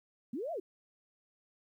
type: linear two-way sweep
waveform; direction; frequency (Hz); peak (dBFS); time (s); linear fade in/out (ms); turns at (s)
sine; up then down; 207.7 to 709 to 328.5; -35; 0.33-0.6; 5; 0.52
effects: 12-bit